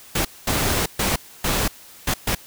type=noise bursts at uneven times; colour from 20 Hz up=pink; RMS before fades=-21 dBFS; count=6; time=0.15-0.25 / 0.47-0.86 / 0.99-1.16 / 1.44-1.68 / 2.07-2.14 / 2.27-2.35 s; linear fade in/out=5 ms; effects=white hiss -45 dBFS RMS until 2.46 s